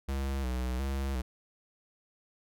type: tone with vibrato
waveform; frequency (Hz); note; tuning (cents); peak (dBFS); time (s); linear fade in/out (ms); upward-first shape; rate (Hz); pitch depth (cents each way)
square; 65.3; C2; -3; -31; 0.08-1.22; 10; square; 1.4; 67
effects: none